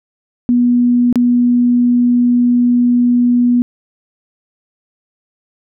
sine tone with dropouts, 243.3 Hz, B3, 26 cents flat, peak -8 dBFS, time 0.49-3.62 s, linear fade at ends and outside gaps 0 ms, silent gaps 1.127-1.157 s, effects none

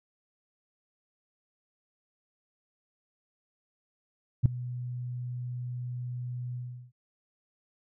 sine tone with ADSR envelope, 123.47 Hz, B2, in tune, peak -13 dBFS, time 4.43-6.92 s, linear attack 27 ms, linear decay 3 ms, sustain -20 dB, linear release 370 ms, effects none

